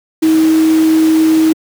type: tone in noise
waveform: sine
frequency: 318.4 Hz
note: D#4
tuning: 40 cents sharp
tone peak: -6 dBFS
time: 0.22-1.53 s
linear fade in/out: 10 ms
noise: pink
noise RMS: -24 dBFS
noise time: 0.22-1.53 s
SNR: +15 dB
effects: high-pass 200 Hz 12 dB/octave